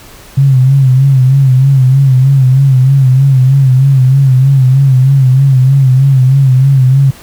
sine tone with vibrato, 133 Hz, C3, 29 cents sharp, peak -3 dBFS, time 0.37-7.11 s, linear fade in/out 10 ms, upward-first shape sine, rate 3.2 Hz, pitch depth 72 cents each way, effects pink hiss -35 dBFS RMS until 7.22 s

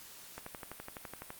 click train, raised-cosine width 0.5 ms, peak -27 dBFS, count 12, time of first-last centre 0.38-1.304 s, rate 11.9 Hz, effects white hiss -52 dBFS RMS until 1.39 s + Opus 48 kbps

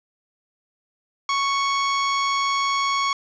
sawtooth tone, 1108.7 Hz, C#6, in tune, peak -16 dBFS, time 1.29-3.13 s, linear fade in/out 2 ms, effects resampled to 16000 Hz + 7-bit

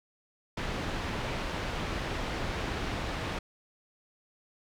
pink low-pass noise, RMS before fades -34 dBFS, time 0.57-3.39 s, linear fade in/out 5 ms, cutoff 3400 Hz, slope 12 dB/octave, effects none

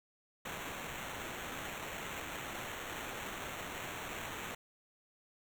blue noise with sample-and-hold, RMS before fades -43 dBFS, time 0.45-4.55 s, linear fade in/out 5 ms, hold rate 4900 Hz, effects none

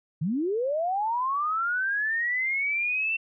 sine linear sweep, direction up, 139 to 2700 Hz, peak -24 dBFS, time 0.21-3.17 s, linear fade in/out 10 ms, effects none

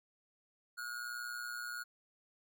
square tone with amplitude modulation, 1441 Hz, F#6, 46 cents flat, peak -38 dBFS, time 0.77-1.84 s, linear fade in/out 20 ms, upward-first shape sine, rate 121 Hz, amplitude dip 65%, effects none

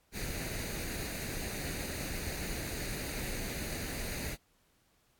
pink noise with comb filter, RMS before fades -38 dBFS, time 0.12-4.37 s, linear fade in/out 50 ms, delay 0.46 ms, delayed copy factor +0.6, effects pink hiss -71 dBFS RMS until 5.19 s + AAC 64 kbps

